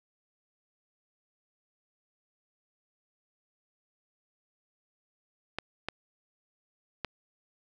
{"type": "clicks", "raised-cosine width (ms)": 0.3, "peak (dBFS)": -16, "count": 3, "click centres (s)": [5.586, 5.886, 7.047], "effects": []}